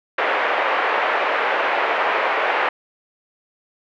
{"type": "band-pass noise", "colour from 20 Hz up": "pink", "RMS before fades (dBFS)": -20, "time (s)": [0.18, 2.69], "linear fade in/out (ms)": 5, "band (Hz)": [490, 2400], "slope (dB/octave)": 24, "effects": []}